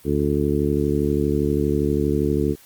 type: harmonic tone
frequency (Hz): 72.5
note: D2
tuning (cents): -22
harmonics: 1 / 2 / 3 / 4 / 5 / 6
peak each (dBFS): -26 / -25 / -26 / -24 / -24 / -25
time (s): 0.04-2.56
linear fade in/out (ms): 50
effects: white hiss -50 dBFS RMS until 2.65 s + Opus 32 kbps